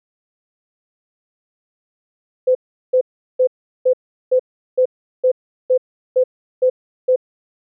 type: tone bursts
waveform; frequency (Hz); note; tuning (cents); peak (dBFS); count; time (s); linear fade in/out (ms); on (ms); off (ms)
sine; 510; C5; -44; -10; 11; 2.47-7.161; 10; 81; 380
effects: none